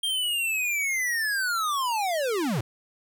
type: linear sweep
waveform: square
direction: down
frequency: 3209 to 98 Hz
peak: -25 dBFS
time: 0.03-2.61 s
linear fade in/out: 5 ms
effects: none